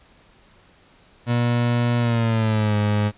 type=tone with pitch glide; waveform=30% pulse; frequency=120 to 104.47 Hz; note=B2 to G#2; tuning=-49 to +11 cents; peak=-15 dBFS; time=1.26-3.12 s; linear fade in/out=50 ms; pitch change=-240 cents; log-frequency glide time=1.98-2.76 s; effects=pink hiss -54 dBFS RMS until 3.17 s + resampled to 8000 Hz